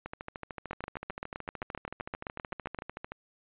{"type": "two click trains", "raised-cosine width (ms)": 0.5, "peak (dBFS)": [-23, -20], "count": [42, 17], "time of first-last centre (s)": [[0.06, 3.12], [0.71, 2.788]], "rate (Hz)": [13.4, 7.7], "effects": ["resampled to 8000 Hz"]}